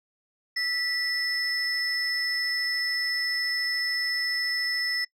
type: tone pair together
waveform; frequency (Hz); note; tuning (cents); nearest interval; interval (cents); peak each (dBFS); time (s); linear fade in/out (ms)
sine; 1962 / 5245; B6 / E8; -12 / -10; octave + perfect fourth; 1702; -26; 0.56-5.05; 10
effects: noise-tail reverb RT60 0.1 s tail -23 dB re dry + tanh soft clip ceiling -21 dBFS

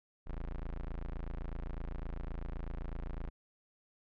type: tone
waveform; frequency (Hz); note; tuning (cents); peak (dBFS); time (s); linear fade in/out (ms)
30% pulse; 27.85; A0; +22; -35; 0.26-3.3; 20
effects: low-pass 2000 Hz 12 dB/octave

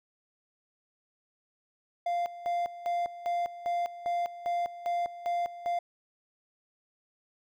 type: tone with tremolo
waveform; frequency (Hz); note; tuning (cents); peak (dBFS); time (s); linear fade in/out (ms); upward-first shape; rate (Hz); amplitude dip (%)
triangle; 696; F5; -6; -25; 2.06-5.79; 5; square; 2.5; 80
effects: none

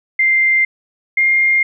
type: tone pair in turn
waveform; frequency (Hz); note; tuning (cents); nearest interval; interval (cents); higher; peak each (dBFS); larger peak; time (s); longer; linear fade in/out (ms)
sine; 2093 / 2119; C7 / C7; 0 / +21; unison; 21; second; -10 / -10; neither; 0.19-0.65 / 1.17-1.63; neither; 5
effects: none

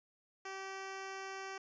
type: tone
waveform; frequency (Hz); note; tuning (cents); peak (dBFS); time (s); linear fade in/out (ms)
10% pulse; 385.7; G4; -28; -34; 0.45-1.58; 5
effects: resampled to 16000 Hz

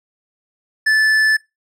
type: tone with tanh clipping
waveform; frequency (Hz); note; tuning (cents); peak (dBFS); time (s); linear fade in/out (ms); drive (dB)
triangle; 1746; A6; -14; -13; 0.86-1.37; 10; 13
effects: noise-tail reverb RT60 0.2 s tail -21 dB re dry

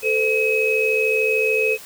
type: tone cluster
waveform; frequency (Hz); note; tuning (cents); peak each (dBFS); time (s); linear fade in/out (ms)
sine; 438.5 / 512 / 2550; A4 / C5 / D#7; -6 / -38 / +42; -20 / -25 / -19; 0.02-1.78; 50
effects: white hiss -40 dBFS RMS until 1.85 s

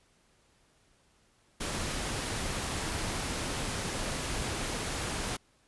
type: noise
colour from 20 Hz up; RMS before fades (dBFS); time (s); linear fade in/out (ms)
pink; -34; 1.6-5.37; 10
effects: pink hiss -67 dBFS RMS until 5.67 s + resampled to 24000 Hz

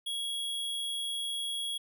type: tone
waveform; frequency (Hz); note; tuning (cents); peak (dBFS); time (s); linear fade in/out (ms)
square; 3322; G#7; 0; -33; 0.06-1.78; 10
effects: none

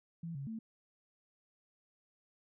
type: tone with pitch steps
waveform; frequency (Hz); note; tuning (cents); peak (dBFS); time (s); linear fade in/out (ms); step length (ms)
sine; 167 / 138.3 / 223.1; E3 / C#3 / A3; +23 / -4 / +24; -39; 0.23-0.59; 5; 120
effects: none

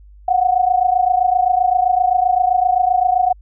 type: tone pair together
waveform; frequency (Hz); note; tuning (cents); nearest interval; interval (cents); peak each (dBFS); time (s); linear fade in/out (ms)
sine; 720 / 747.7; F#5 / F#5; -47 / +18; minor second; 65; -15; 0.28-3.33; 5
effects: added 50 Hz sine -40 dBFS peak until 3.41 s

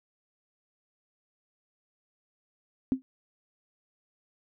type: tone with exponential decay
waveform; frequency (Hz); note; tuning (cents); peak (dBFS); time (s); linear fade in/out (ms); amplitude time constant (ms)
sine; 261.6; C4; 0; -18; 2.92-3.02; 0; 20
effects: none

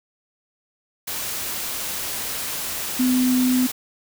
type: tone in noise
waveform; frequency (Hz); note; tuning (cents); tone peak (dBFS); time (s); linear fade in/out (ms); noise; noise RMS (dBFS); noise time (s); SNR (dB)
sine; 253.2; B3; +43; -16; 2.99-3.67; 10; white; -28; 1.07-3.72; +9
effects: none

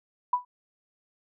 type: tone with exponential decay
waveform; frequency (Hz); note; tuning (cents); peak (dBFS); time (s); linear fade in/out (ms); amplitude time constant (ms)
sine; 987.8; B5; 0; -17; 0.33-0.45; 5; 26
effects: none

